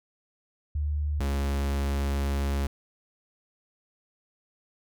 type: tone pair in turn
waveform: sine / 45% pulse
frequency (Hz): 74.2 / 69.81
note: D2 / C#2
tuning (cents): +18 / +13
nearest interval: minor second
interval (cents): 105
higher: first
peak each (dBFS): -25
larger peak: neither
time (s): 0.75-1.2 / 1.2-2.67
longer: second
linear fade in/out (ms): 5
effects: none